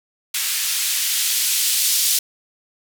violet noise with band-pass filter sweep, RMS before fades -20 dBFS, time 0.34-2.19 s, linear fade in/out 5 ms, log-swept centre 2100 to 4000 Hz, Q 0.89, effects none

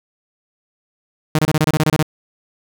sawtooth tone bursts, 154.7 Hz, D#3, 10 cents flat, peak -8 dBFS, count 11, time 1.35-2.027 s, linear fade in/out 2 ms, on 37 ms, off 27 ms, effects none

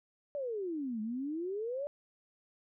sine exponential two-way sweep, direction down then up, 593 to 210.2 to 593 Hz, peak -34 dBFS, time 0.35-1.87 s, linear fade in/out 0 ms, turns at 1.01 s, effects none

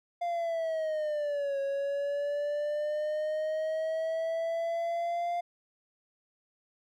triangle linear two-way sweep, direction down then up, 698.5 to 550 to 698.5 Hz, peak -27 dBFS, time 0.21-5.41 s, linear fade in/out 10 ms, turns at 1.59 s, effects none

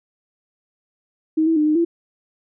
sine tone with pitch steps, 315.5 / 325.6 / 302.7 / 306.1 / 337.4 Hz, D#4 / E4 / D#4 / D#4 / E4, +24 / -21 / -48 / -28 / +40 cents, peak -14 dBFS, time 1.37-1.85 s, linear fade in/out 10 ms, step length 96 ms, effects none

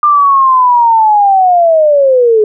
sine linear sweep, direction down, 1200 to 417.8 Hz, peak -4 dBFS, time 0.03-2.44 s, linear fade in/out 2 ms, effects none

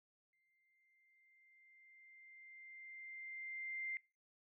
sine tone with exponential growth, 2093 Hz, C7, in tune, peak -39 dBFS, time 0.33-3.97 s, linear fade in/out 1 ms, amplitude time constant 790 ms, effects noise-tail reverb RT60 0.3 s tail -22 dB re dry

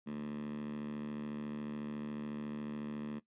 10% pulse tone with high-pass filter, 74 Hz, D2, 14 cents sharp, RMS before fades -41 dBFS, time 0.06-3.2 s, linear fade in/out 20 ms, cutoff 200 Hz, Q 5.7, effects noise-tail reverb RT60 0.1 s tail -17 dB re dry + resampled to 8000 Hz

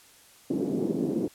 white band-pass noise, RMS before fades -28 dBFS, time 0.5-1.28 s, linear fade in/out 5 ms, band 190 to 350 Hz, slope 24 dB/octave, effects white hiss -55 dBFS RMS until 1.34 s + low-pass 12000 Hz 12 dB/octave

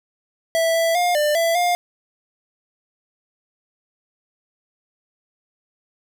square tone with pitch steps, 658 / 662 / 709 / 596 / 667 / 707 Hz, E5 / E5 / F5 / D5 / E5 / F5, -3 / +7 / +26 / +25 / +20 / +21 cents, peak -17 dBFS, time 0.55-1.75 s, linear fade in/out 0 ms, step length 200 ms, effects none

